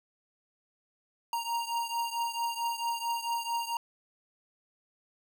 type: beating tone pair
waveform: square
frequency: 932.3 / 936.8 Hz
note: A#5 / A#5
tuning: 0 / +8 cents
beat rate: 4.5 Hz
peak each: -33 / -36 dBFS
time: 1.33-3.77 s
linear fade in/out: 2 ms
effects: none